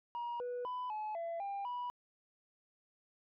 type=tone with pitch steps; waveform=sine; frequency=952 / 490.3 / 998 / 855 / 673 / 797 / 979 Hz; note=A#5 / B4 / B5 / A5 / E5 / G5 / B5; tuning=+36 / -13 / +18 / -50 / +36 / +28 / -15 cents; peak=-35 dBFS; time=0.15-1.9 s; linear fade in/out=0 ms; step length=250 ms; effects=tanh soft clip ceiling -36 dBFS